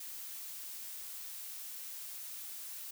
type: noise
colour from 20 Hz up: blue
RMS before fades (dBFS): -45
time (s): 0-2.91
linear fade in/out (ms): 5
effects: none